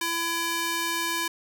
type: tone with high-pass filter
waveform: square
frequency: 335.8 Hz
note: E4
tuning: 32 cents sharp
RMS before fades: -28 dBFS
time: 0.01-1.28 s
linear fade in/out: 5 ms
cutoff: 1000 Hz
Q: 0.57
effects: none